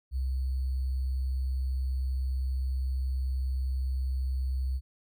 sine tone with sample-and-hold, 65.2 Hz, C2, 5 cents flat, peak -27 dBFS, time 0.11-4.81 s, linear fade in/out 50 ms, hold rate 4410 Hz, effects none

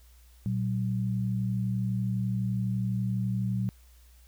sine tone pair together, 117.87 / 189.8 Hz, A#2 / F#3, +20 / +44 cents, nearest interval minor sixth, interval 824 cents, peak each -28 / -30 dBFS, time 0.46-3.69 s, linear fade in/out 0 ms, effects added 60 Hz sine -53 dBFS peak until 4.27 s + white hiss -63 dBFS RMS until 4.27 s

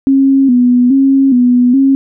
sine tone with vibrato, 258.4 Hz, C4, 21 cents flat, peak -5 dBFS, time 0.07-1.95 s, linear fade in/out 0 ms, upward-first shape square, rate 1.2 Hz, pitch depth 83 cents each way, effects none

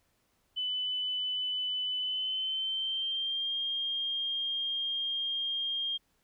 sine tone with pitch glide, 3002 to 3217 Hz, F#7 to G7, +24 to +44 cents, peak -30 dBFS, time 0.56-5.98 s, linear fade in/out 20 ms, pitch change +120 cents, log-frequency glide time 1.98-3.55 s, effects pink hiss -73 dBFS RMS until 6.23 s

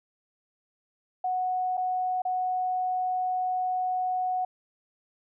sine tone with dropouts, 737 Hz, F#5, 7 cents flat, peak -25 dBFS, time 1.24-4.45 s, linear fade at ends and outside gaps 5 ms, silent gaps 1.771-1.776 / 2.22-2.251 s, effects none

